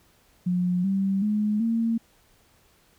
sine tone with pitch steps, 179.2 / 194.29 / 210.7 / 228.4 Hz, F3 / G3 / G#3 / A#3, +45 / -15 / +25 / -35 cents, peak -21 dBFS, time 0.46-1.98 s, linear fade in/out 10 ms, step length 380 ms, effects pink hiss -61 dBFS RMS until 2.98 s

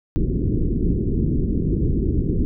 pink low-pass noise, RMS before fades -20 dBFS, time 0.16-2.45 s, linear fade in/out 0 ms, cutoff 390 Hz, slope 48 dB/octave, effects none

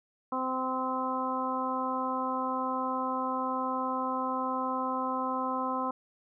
harmonic tone, 258.9 Hz, C4, 18 cents flat, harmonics 1 / 2 / 3 / 4 / 5, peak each -35 / -37 / -37 / -32 / -37 dBFS, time 0.32-5.91 s, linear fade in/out 5 ms, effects none

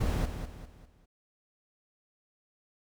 brown noise with echo, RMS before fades -29 dBFS, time 0-0.26 s, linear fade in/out 10 ms, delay 200 ms, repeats 4, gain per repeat -8 dB, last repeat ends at 1.06 s, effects none

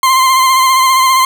40% pulse tone with vibrato, 1046.5 Hz, C6, in tune, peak -6 dBFS, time 0.03-1.25 s, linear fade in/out 2 ms, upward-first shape sine, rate 15 Hz, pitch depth 32 cents each way, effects none

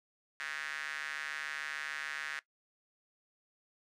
square tone with high-pass filter, 73.42 Hz, D2, in tune, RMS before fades -40 dBFS, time 0.4-2.39 s, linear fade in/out 0 ms, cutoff 1700 Hz, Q 4.3, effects noise-tail reverb RT60 0.1 s tail -18 dB re dry + low-pass 8000 Hz 12 dB/octave

